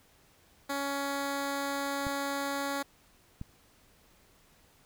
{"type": "tone", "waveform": "10% pulse", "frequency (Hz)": 279.5, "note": "C#4", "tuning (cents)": 14, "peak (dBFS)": -23, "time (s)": [0.69, 2.83], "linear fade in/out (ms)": 10}
{"type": "clicks", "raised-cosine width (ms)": 5, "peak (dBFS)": -26, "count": 2, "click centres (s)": [2.068, 3.414]}
{"effects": ["pink hiss -63 dBFS RMS until 4.85 s"]}